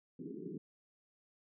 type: band-pass noise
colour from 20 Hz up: white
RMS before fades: -45 dBFS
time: 0.19-0.58 s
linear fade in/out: 5 ms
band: 150 to 420 Hz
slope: 96 dB/octave
effects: none